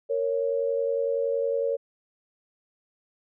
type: tone pair together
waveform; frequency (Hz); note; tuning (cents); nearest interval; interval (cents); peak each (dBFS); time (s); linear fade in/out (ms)
sine; 463.6 / 554.4; A#4 / C#5; -10 / 0; minor third; 310; -26; 0.09-1.77; 20
effects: none